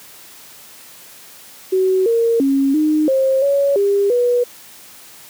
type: tone with pitch steps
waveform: sine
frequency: 375.9 / 461.9 / 273.7 / 307 / 532 / 560 / 401.2 / 487 Hz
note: F#4 / A#4 / C#4 / D#4 / C5 / C#5 / G4 / B4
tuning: +27 / -16 / -22 / -23 / +29 / +18 / +40 / -24 cents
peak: -12 dBFS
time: 1.72-4.44 s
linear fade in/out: 10 ms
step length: 340 ms
effects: white hiss -41 dBFS RMS until 5.29 s + high-pass 100 Hz 12 dB/octave